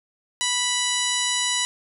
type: harmonic tone with a mistuned harmonic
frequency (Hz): 986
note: B5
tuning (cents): -3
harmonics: 1 / 2 / 3 / 4 / 5 / 6 / 7 / 8 / 9 / 10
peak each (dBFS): -32 / -29 / -28 / -27 / -37 / -32 / -29 / -33 / -39 / -31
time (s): 0.41-1.65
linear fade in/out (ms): 0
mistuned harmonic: 6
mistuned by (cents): -26
effects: none